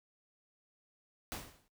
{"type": "noise with exponential decay", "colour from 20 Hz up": "pink", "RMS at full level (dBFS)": -38, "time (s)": [1.32, 1.68], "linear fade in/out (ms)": 0, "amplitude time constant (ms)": 78, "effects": ["noise-tail reverb RT60 0.1 s tail -18 dB re dry"]}